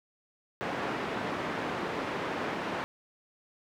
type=band-pass noise; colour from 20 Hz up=pink; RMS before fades=-34 dBFS; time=0.61-2.84 s; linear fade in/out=0 ms; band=230 to 2000 Hz; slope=12 dB/octave; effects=none